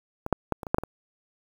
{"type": "clicks", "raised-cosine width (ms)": 1, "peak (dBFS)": [-17, -6, -10, -21, -20, -6, -8, -19], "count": 8, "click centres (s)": [0.264, 0.327, 0.523, 0.632, 0.668, 0.745, 0.784, 0.836], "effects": ["7-bit"]}